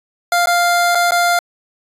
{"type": "tone with dropouts", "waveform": "25% pulse", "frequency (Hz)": 698.5, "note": "F5", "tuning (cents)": 0, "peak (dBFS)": -8, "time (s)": [0.32, 1.39], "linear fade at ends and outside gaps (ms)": 2, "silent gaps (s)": [[0.459, 0.471], [0.949, 0.953], [1.109, 1.119]], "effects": ["resampled to 32000 Hz"]}